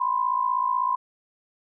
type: tone pair together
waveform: sine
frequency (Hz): 990.4 / 1046.5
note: B5 / C6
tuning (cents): +5 / 0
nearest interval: minor second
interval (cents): 95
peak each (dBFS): -24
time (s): 0-0.96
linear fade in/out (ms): 10
effects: none